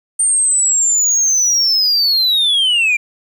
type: linear sweep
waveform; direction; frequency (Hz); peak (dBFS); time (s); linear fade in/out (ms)
sine; down; 8870 to 2344; -8; 0.19-2.97; 10
effects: tanh soft clip ceiling -10 dBFS + 8-bit